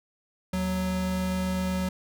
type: tone pair together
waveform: square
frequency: 77.78 / 185.28 Hz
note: D#2 / F#3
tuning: 0 / +3 cents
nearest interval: octave + minor third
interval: 1503 cents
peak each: -35 / -27 dBFS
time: 0.53-1.89 s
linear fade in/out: 5 ms
effects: none